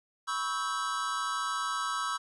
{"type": "chord", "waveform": "square", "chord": "C# half-diminished seventh", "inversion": "third", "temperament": "equal with one note detuned", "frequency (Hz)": [987.8, 1108.7, 1302.6, 1568], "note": ["B5", "C#6", "E6", "G6"], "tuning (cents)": [0, 0, -21, 0], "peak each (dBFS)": [-40, -36, -34, -40], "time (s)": [0.27, 2.18], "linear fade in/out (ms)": 20, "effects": ["resampled to 24000 Hz", "11-bit"]}